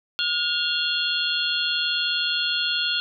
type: tone cluster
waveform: sine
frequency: 1432 / 2784 / 3263 / 3422 / 4255 Hz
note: F6 / F7 / G#7 / A7 / C8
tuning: +43 / -6 / -31 / -49 / +28 cents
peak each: -28 dBFS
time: 0.19-3 s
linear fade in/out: 0 ms
effects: none